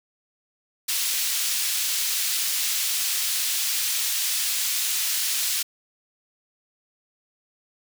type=high-pass noise; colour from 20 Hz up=pink; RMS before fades=-25 dBFS; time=0.88-5.63 s; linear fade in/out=10 ms; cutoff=3500 Hz; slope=12 dB/octave; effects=none